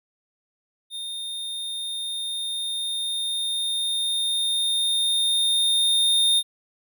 square tone with level ramp, 3652 Hz, A#7, 36 cents flat, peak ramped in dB -31 to -17 dBFS, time 0.9-6.43 s, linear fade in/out 50 ms, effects none

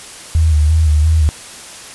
sine tone with vibrato, 77.78 Hz, D#2, in tune, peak -8 dBFS, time 0.35-1.29 s, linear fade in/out 0 ms, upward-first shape square, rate 2.9 Hz, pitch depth 49 cents each way, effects white hiss -33 dBFS RMS until 1.94 s + resampled to 24000 Hz

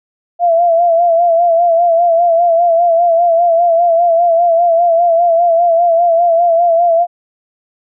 sine tone with vibrato, 680 Hz, F5, 46 cents flat, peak -7 dBFS, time 0.39-7.07 s, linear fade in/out 50 ms, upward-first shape sine, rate 5 Hz, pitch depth 57 cents each way, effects none

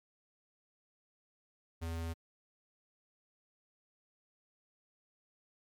square tone, 82.7 Hz, E2, 6 cents sharp, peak -37 dBFS, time 1.81-2.14 s, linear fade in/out 20 ms, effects MP3 96 kbps

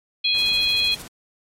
harmonic tone, 830 Hz, G#5, 1 cent flat, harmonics 3 / 4 / 5, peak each -24 / -21 / -21 dBFS, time 0.24-0.95 s, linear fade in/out 10 ms
pink noise, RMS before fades -39 dBFS, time 0.34-1.08 s, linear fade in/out 5 ms
blue noise with tremolo, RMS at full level -35 dBFS, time 0.38-1.02 s, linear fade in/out 2 ms, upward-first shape square, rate 13 Hz, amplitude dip 80%
effects low-pass 12000 Hz 12 dB/octave + MP3 64 kbps

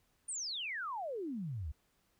sine exponential sweep, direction down, 9420 to 66.2 Hz, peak -37 dBFS, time 0.28-1.72 s, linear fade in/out 10 ms, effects pink hiss -75 dBFS RMS until 2.19 s

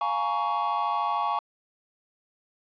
triangle chord, Bb minor seventh, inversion second, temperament just, 699.2 / 839.1 / 932.3 / 1118.8 Hz, F5 / Ab5 / Bb5 / Db6, +2 / +18 / 0 / +16 cents, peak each -31 / -27 / -30 / -26 dBFS, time 0.01-1.39 s, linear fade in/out 2 ms, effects resampled to 11025 Hz + 9-bit

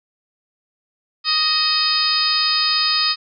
harmonic tone with a mistuned harmonic, 622.3 Hz, D#5, in tune, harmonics 2 / 3 / 4 / 5 / 6 / 7 / 8, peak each -24 / -29 / -26 / -30 / -25 / -21 / -19 dBFS, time 1.24-3.16 s, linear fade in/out 50 ms, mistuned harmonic 4, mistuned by +37 cents, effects none

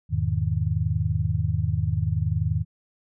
sine chord, E major seventh, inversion none, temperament just, 82.41 / 103.01 / 123.61 / 154.51 Hz, E2 / G#2 / B2 / D#3, 0 / -14 / +2 / -12 cents, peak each -27 / -25 / -30 / -27 dBFS, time 0.09-2.65 s, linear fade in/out 50 ms, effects none

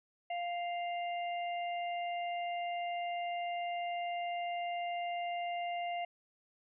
harmonic tone, 698.5 Hz, F5, in tune, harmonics 1 / 3 / 4, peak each -35 / -45 / -47 dBFS, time 0.3-6.05 s, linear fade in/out 5 ms, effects none

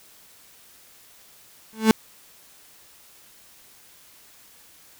35% pulse tone with exponential growth, 220 Hz, A3, in tune, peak -7 dBFS, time 1.73-1.91 s, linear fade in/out 0 ms, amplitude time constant 38 ms, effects white hiss -52 dBFS RMS until 4.99 s

